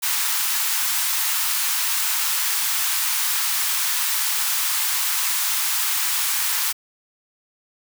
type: high-pass noise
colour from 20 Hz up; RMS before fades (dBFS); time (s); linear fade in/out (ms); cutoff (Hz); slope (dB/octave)
white; -22; 0.02-6.73; 20; 850; 48
effects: none